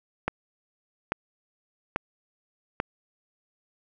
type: click train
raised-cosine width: 0.5 ms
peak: -10 dBFS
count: 4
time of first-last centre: 0.28-2.801 s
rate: 1.19 Hz
effects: none